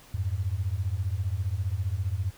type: beating tone pair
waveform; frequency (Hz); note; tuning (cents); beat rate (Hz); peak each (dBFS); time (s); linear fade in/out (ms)
sine; 87.31 / 102.31; F2 / G#2; 0 / -25; 15; -29; 0.14-2.31; 5
effects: pink hiss -53 dBFS RMS until 2.37 s